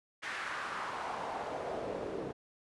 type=noise with band-pass filter sweep; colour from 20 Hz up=pink; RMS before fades=-39 dBFS; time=0.22-2.33 s; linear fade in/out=20 ms; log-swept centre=1800 to 370 Hz; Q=2; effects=resampled to 24000 Hz